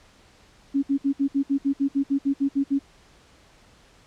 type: tone bursts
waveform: sine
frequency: 277.2 Hz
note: C#4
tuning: in tune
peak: -18 dBFS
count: 14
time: 0.74-2.792 s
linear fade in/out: 20 ms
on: 89 ms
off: 62 ms
effects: pink hiss -55 dBFS RMS until 4.06 s + low-pass 7000 Hz 12 dB/octave